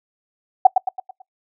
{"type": "tone with echo", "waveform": "sine", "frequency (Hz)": 753, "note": "F#5", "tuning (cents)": 30, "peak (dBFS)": -3, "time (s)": [0.65, 0.67], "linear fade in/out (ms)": 5, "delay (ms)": 110, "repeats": 5, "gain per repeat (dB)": -7, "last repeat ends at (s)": 1.22, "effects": ["noise-tail reverb RT60 0.1 s tail -22 dB re dry"]}